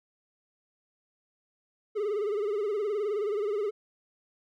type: tone with vibrato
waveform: triangle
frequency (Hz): 415.3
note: G#4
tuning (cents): 0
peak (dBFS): -25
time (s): 1.95-3.71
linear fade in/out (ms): 20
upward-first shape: sine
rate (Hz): 19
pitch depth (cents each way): 93
effects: none